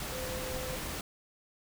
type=tone in noise; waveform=sine; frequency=513 Hz; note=C5; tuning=34 cents flat; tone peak=-39 dBFS; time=0.12-0.76 s; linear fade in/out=2 ms; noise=pink; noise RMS=-38 dBFS; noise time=0-1.01 s; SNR=-4 dB; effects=none